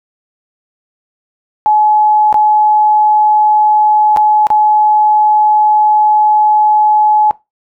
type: tone with dropouts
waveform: sine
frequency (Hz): 850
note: G#5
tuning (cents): +40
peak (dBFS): -6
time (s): 1.66-7.31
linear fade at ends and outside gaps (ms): 0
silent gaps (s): 2.327-2.343 / 4.163-4.171 / 4.469-4.503
effects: noise-tail reverb RT60 0.2 s tail -19 dB re dry